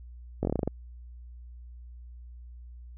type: slowing click train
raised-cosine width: 2 ms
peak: -14 dBFS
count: 9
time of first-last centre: 0.43-0.676 s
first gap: 20 ms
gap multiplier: 1.12
effects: added 60 Hz sine -43 dBFS peak until 2.97 s